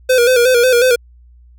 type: tone with vibrato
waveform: square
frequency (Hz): 493.9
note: B4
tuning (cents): 0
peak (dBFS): -9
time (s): 0.09-0.96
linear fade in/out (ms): 10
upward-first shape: square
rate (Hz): 5.5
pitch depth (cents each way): 62
effects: added 60 Hz sine -41 dBFS peak until 1.58 s